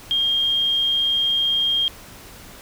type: tone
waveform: sine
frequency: 3219 Hz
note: G7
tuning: 45 cents sharp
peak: -17 dBFS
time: 0.11-1.88 s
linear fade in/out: 0 ms
effects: pink hiss -42 dBFS RMS until 2.61 s